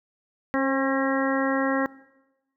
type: harmonic tone with a mistuned harmonic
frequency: 270 Hz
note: C#4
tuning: 45 cents flat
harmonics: 1 / 2 / 3 / 4 / 5 / 6 / 7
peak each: -24 / -27 / -32 / -31 / -34 / -33 / -32 dBFS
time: 0.54-1.86 s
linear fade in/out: 0 ms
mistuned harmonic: 2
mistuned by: -19 cents
effects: noise-tail reverb RT60 1.0 s tail -20 dB re dry